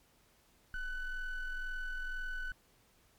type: ring-modulated tone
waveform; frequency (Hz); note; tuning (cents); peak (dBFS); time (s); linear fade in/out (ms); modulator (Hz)
triangle; 740; F#5; 0; -31; 0.74-2.52; 2; 761
effects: pink hiss -68 dBFS RMS until 3.18 s + MP3 96 kbps